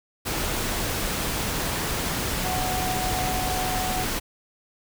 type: tone in noise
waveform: sine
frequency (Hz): 740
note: F#5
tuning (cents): 0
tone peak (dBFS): -28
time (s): 2.44-4.05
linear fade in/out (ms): 20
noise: pink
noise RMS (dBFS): -27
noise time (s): 0.25-4.2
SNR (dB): -4
effects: none